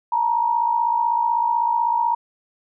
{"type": "tone pair together", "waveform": "sine", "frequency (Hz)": [891, 947], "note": ["A5", "A#5"], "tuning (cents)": [22, 27], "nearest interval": "minor second", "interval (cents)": 105, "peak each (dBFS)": [-23, -18], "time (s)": [0.12, 2.15], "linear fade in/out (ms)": 5, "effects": []}